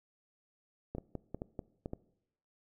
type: clicks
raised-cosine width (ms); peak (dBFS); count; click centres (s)
2; -25; 8; 0.95 / 0.983 / 1.153 / 1.346 / 1.419 / 1.592 / 1.859 / 1.934
effects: noise-tail reverb RT60 0.8 s tail -21 dB re dry